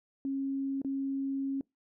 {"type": "tone with dropouts", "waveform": "sine", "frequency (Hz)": 272.3, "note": "C#4", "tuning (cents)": -31, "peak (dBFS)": -30, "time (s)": [0.25, 1.61], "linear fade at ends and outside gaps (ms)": 1, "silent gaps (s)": [0.817, 0.847], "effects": ["noise-tail reverb RT60 0.2 s tail -25 dB re dry"]}